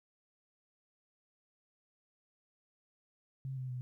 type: tone with pitch steps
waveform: sine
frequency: 133.4 / 129.2 / 125.4 Hz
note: C3 / C3 / B2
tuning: +34 / -21 / +27 cents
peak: -37 dBFS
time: 3.45-3.81 s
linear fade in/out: 0 ms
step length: 120 ms
effects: 13-bit